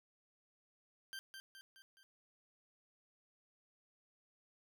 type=tone with echo; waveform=20% pulse; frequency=1568 Hz; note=G6; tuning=in tune; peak=-40 dBFS; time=1.13-1.19 s; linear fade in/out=0 ms; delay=210 ms; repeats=4; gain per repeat=-5 dB; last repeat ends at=2.03 s; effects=none